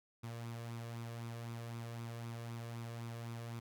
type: tone with flanger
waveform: sawtooth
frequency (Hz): 116.54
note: A#2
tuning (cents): 0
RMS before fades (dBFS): -45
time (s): 0.23-3.6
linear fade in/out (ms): 10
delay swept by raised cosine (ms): 0.81 to 1.81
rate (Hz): 3.9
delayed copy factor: +0.5
effects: none